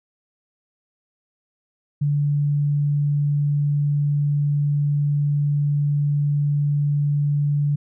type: tone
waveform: sine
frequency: 145.2 Hz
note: D3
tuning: 19 cents flat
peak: -17 dBFS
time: 2.01-7.76 s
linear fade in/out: 10 ms
effects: none